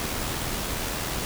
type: noise with amplitude modulation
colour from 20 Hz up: pink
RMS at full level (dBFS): -28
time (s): 0-1.25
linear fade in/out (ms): 0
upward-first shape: sine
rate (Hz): 79.5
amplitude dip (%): 35
effects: none